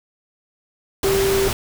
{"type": "tone in noise", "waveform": "sine", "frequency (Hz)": 390, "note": "G4", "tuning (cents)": -9, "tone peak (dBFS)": -16, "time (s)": [1.04, 1.48], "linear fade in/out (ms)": 2, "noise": "pink", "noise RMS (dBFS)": -23, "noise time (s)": [1.03, 1.53], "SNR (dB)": 4, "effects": []}